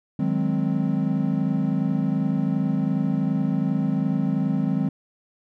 triangle chord, Ab dominant seventh, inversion second, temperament equal, 155.56 / 185 / 207.7 / 261.6 Hz, Eb3 / Gb3 / Ab3 / C4, 0 / 0 / 0 / 0 cents, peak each -24 dBFS, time 0.19-4.89 s, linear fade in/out 5 ms, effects none

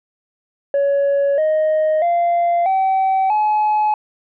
sine tone with pitch steps, 561 / 622.5 / 690.7 / 766.3 / 850.3 Hz, C#5 / D#5 / F5 / G5 / G#5, +21 / +1 / -19 / -40 / +41 cents, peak -11 dBFS, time 0.74-3.94 s, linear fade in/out 2 ms, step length 640 ms, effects tanh soft clip ceiling -12 dBFS

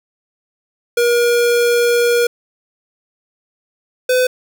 square tone pair in turn, 477 / 505.4 Hz, A#4 / B4, +40 / +40 cents, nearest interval minor second, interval 100 cents, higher second, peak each -12 dBFS, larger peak neither, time 0.97-2.27 / 4.09-4.27 s, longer first, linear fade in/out 5 ms, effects none

